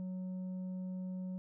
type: tone with tanh clipping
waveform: sine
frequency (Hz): 184.8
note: F#3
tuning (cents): -2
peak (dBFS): -39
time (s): 0-1.38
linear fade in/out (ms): 0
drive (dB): 5
effects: none